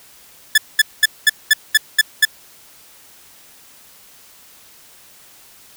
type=tone bursts; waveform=sawtooth; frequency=1732 Hz; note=A6; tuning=28 cents flat; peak=-4 dBFS; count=8; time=0.55-2.252 s; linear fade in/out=5 ms; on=29 ms; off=210 ms; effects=white hiss -46 dBFS RMS until 5.76 s